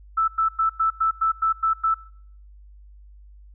sine tone bursts, 1318.5 Hz, E6, in tune, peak -17 dBFS, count 9, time 0.17-1.944 s, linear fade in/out 10 ms, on 110 ms, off 98 ms, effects noise-tail reverb RT60 0.6 s tail -22 dB re dry + added 50 Hz sine -44 dBFS peak until 3.54 s

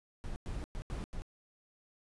brown noise bursts at uneven times, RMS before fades -39 dBFS, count 5, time 0.24-0.36 / 0.46-0.64 / 0.75-0.82 / 0.9-1.04 / 1.13-1.22 s, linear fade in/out 0 ms, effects resampled to 24000 Hz

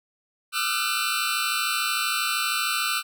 20% pulse tone cluster, 1202 / 1320 / 1373 / 1500 / 4027 Hz, D6 / E6 / F6 / F#6 / B7, +40 / +2 / -30 / +23 / +33 cents, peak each -25 dBFS, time 0.52-3.03 s, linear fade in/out 50 ms, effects none

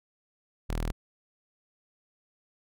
sawtooth tone, 40.09 Hz, E1, 47 cents flat, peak -25 dBFS, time 0.69-0.92 s, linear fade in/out 10 ms, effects none

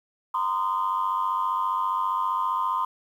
sine tone cluster, 936 / 1031 / 1227 Hz, A#5 / C6 / D#6, +7 / -26 / -25 cents, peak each -29 / -24 / -29 dBFS, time 0.34-2.85 s, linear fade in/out 5 ms, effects tanh soft clip ceiling -16 dBFS + 9-bit

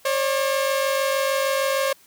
sawtooth tone pair together, 540.8 / 587.3 Hz, C#5 / D5, -43 / 0 cents, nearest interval minor second, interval 143 cents, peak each -17 / -23 dBFS, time 0.05-1.93 s, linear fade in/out 5 ms, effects white hiss -54 dBFS RMS until 2.06 s

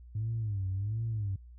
sine tone with vibrato, 103.83 Hz, G#2, in tune, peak -29 dBFS, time 0.15-1.36 s, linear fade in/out 5 ms, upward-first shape sine, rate 1.4 Hz, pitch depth 170 cents each way, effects tanh soft clip ceiling -26 dBFS + added 60 Hz sine -48 dBFS peak until 1.58 s

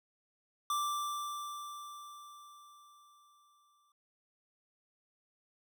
square tone with exponential decay, 1174.7 Hz, D6, in tune, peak -31 dBFS, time 0.7-3.92 s, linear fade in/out 2 ms, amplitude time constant 700 ms, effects none

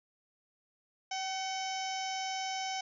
harmonic tone with a mistuned harmonic, 763 Hz, G5, 47 cents flat, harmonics 1 / 2 / 3 / 4 / 5 / 6 / 7 / 8 / 9, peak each -36 / -48 / -43 / -44 / -51 / -53 / -43 / -45 / -53 dBFS, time 1.11-2.81 s, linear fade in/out 5 ms, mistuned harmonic 3, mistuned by -46 cents, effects none

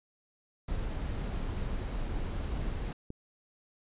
brown noise, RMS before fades -34 dBFS, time 0.68-2.93 s, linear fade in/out 5 ms
click, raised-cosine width 3 ms, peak -27 dBFS, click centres 3.104 s
effects resampled to 8000 Hz

